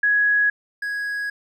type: tone pair in turn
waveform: sine / triangle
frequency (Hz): 1670 / 1660.7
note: G#6 / G#6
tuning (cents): +9 / -1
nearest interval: unison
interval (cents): 10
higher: first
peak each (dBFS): -15 / -22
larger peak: first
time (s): 0.03-0.5 / 0.82-1.3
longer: second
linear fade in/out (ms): 5
effects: none